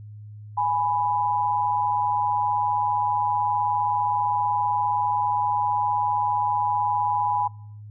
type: tone pair together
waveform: sine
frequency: 830.6 / 989.7 Hz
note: G#5 / B5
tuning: 0 / +3 cents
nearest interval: minor third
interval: 303 cents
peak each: -23 dBFS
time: 0.57-7.48 s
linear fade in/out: 10 ms
effects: noise-tail reverb RT60 0.7 s tail -25 dB re dry + added 105 Hz sine -38 dBFS peak until 7.9 s